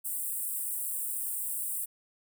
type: high-pass noise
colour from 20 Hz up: pink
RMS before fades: -34 dBFS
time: 0.04-1.86 s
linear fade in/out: 20 ms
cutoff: 8100 Hz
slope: 96 dB/octave
effects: none